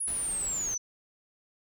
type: linear sweep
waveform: sine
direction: down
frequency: 10548 to 5920 Hz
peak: -29 dBFS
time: 0-0.78 s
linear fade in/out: 10 ms
type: noise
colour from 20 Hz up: pink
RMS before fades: -44 dBFS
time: 0.07-0.75 s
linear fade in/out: 10 ms
effects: none